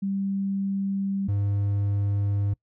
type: tone pair in turn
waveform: sine / triangle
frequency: 196 / 100.93 Hz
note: G3 / G#2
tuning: 0 / -49 cents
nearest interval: major seventh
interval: 1149 cents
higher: first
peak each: -24 / -20 dBFS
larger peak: second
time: 0.02-1.28 / 1.28-2.54 s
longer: neither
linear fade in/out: 10 ms
effects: noise-tail reverb RT60 0.1 s tail -24 dB re dry